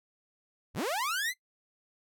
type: linear sweep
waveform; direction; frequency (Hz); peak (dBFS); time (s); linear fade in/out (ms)
sawtooth; up; 38.89 to 2100; -26; 0.74-1.34; 50
effects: noise-tail reverb RT60 0.1 s tail -20 dB re dry